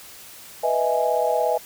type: chord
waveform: sine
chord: E major seventh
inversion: second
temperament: equal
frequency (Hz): 493.9 / 622.3 / 659.3 / 830.6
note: B4 / D#5 / E5 / G#5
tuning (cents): 0 / 0 / 0 / 0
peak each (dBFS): -24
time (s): 0.63-1.58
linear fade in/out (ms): 10
effects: white hiss -43 dBFS RMS until 1.65 s